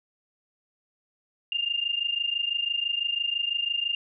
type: tone pair together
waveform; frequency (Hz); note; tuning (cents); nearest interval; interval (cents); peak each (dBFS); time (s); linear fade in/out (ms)
sine; 2794 / 2820; F7 / F7; 0 / +16; unison; 16; -28; 1.52-3.95; 2
effects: none